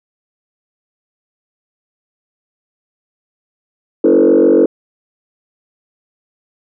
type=tone with frequency modulation; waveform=sine; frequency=392 Hz; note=G4; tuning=in tune; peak=-5 dBFS; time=4.04-4.66 s; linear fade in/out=5 ms; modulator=46.9 Hz; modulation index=2.5; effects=tanh soft clip ceiling -2 dBFS